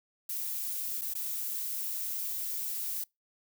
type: noise with dropouts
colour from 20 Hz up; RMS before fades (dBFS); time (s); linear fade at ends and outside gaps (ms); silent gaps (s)
violet; -35; 0.29-3.04; 5; 1.013-1.017 / 1.138-1.151
effects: noise-tail reverb RT60 0.2 s tail -25 dB re dry